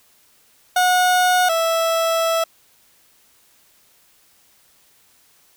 30% pulse tone pair in turn, 728 / 658.2 Hz, F#5 / E5, -28 / -3 cents, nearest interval major second, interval 175 cents, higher first, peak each -11 / -14 dBFS, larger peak first, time 0.76-1.49 / 1.49-2.44 s, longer second, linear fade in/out 5 ms, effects white hiss -56 dBFS RMS until 5.56 s

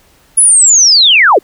sine linear sweep, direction down, 10490 to 293.7 Hz, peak -3 dBFS, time 0.37-1.39 s, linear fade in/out 10 ms, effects pink hiss -48 dBFS RMS until 1.43 s

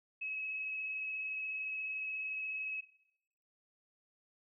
sine tone with vibrato, 2569 Hz, E7, 45 cents flat, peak -37 dBFS, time 0.21-2.81 s, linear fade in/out 10 ms, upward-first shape triangle, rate 17 Hz, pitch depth 17 cents each way, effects noise-tail reverb RT60 0.8 s tail -18 dB re dry

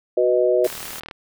sine chord, B major, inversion second, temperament equal, 370 / 493.9 / 622.3 Hz, F#4 / B4 / D#5, 0 / 0 / 0 cents, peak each -19 dBFS, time 0.17-0.67 s, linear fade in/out 5 ms
white noise, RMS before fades -34 dBFS, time 0.64-1 s, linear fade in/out 5 ms
click train, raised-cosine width 0.3 ms, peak -18 dBFS, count 19, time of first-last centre 0.65-1.112 s, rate 39 Hz
effects none

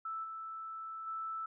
sine tone with level steps, 1318.5 Hz, E6, in tune, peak -37 / -41 / -37 dBFS, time 0.05-1.46 s, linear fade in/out 5 ms, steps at 0.23 / 1.06 s, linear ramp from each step 20 ms, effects none

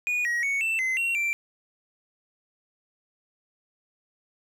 triangle tone with pitch steps, 2457 / 1899 / 2222 / 2667 / 2054 / 2737 / 2351 Hz, D#7 / A#6 / C#7 / E7 / C7 / F7 / D7, -22 / +32 / +4 / +20 / -33 / -36 / +1 cents, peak -22 dBFS, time 0.07-1.33 s, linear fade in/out 0 ms, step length 180 ms, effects none

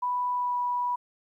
sine tone with pitch glide, 987.8 to 979.3 Hz, B5 to B5, 0 to -15 cents, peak -25 dBFS, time 0.02-0.96 s, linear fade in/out 10 ms, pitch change -15 cents, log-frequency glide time 0.32-0.57 s, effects 11-bit

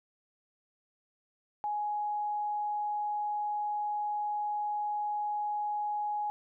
sine tone, 835 Hz, G#5, 9 cents sharp, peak -30 dBFS, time 1.64-6.3 s, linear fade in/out 0 ms, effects none

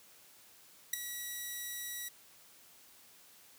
5% pulse tone with ADSR envelope, 1935 Hz, B6, 36 cents flat, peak -16 dBFS, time 0.93-2.09 s, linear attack 6 ms, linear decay 7 ms, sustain -13 dB, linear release 12 ms, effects white hiss -60 dBFS RMS until 3.58 s + high-pass 80 Hz 12 dB/octave

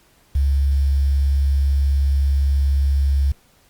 sine tone with quantisation, 69.3 Hz, C#2, in tune, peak -14 dBFS, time 0.35-3.32 s, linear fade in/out 5 ms, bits 7, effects pink hiss -56 dBFS RMS until 3.69 s + Opus 48 kbps

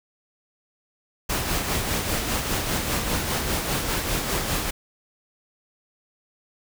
pink noise with tremolo, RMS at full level -24 dBFS, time 1.29-4.71 s, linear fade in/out 10 ms, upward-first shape sine, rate 5 Hz, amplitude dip 40%, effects none

